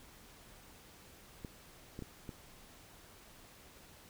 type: clicks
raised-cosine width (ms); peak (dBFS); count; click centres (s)
3; -30; 4; 1.448 / 1.991 / 2.023 / 2.292
effects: pink hiss -58 dBFS RMS until 4.09 s